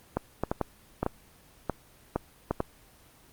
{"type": "clicks", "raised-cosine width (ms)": 1, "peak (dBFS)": -12, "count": 10, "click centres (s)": [0.17, 0.436, 0.515, 0.613, 1.03, 1.064, 1.697, 2.16, 2.51, 2.604], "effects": ["pink hiss -57 dBFS RMS until 3.32 s", "Opus 24 kbps"]}